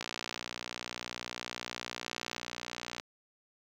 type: click train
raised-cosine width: 0.2 ms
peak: -19 dBFS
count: 180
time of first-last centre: 0.01-2.998 s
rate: 59.9 Hz
effects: high-pass 100 Hz 12 dB/octave + 10-bit